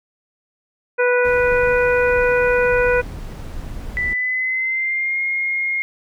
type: harmonic tone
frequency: 491.9 Hz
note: B4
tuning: 7 cents flat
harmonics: 1 / 2 / 3 / 4 / 5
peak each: -15 / -25 / -20 / -28 / -25 dBFS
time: 0.98-3.02 s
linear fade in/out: 20 ms
type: noise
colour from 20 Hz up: brown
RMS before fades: -30 dBFS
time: 1.24-4.14 s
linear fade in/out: 10 ms
type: tone with pitch glide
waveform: sine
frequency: 1985 to 2140 Hz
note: B6 to C7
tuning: +8 to +38 cents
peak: -18 dBFS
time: 3.97-5.82 s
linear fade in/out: 0 ms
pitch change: +130 cents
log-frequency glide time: 4.09-5.2 s
effects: none